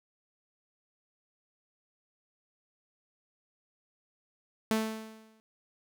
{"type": "tone with exponential decay", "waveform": "sawtooth", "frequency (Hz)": 220, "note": "A3", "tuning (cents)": 0, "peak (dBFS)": -20, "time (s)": [4.71, 5.4], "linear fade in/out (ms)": 0, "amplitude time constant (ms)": 150, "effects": []}